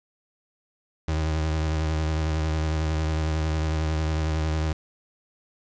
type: tone with vibrato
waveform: 35% pulse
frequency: 78.4 Hz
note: D#2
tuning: 14 cents sharp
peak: -21 dBFS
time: 1.08-4.73 s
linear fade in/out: 5 ms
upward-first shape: triangle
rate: 11 Hz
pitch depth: 39 cents each way
effects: resampled to 16000 Hz + 8-bit